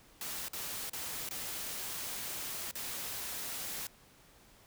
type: noise with dropouts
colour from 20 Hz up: white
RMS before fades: -40 dBFS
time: 0.21-3.87 s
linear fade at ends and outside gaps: 2 ms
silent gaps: 0.484-0.532 / 0.897-0.932 / 1.29-1.309 / 2.712-2.753 s
effects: pink hiss -61 dBFS RMS until 4.66 s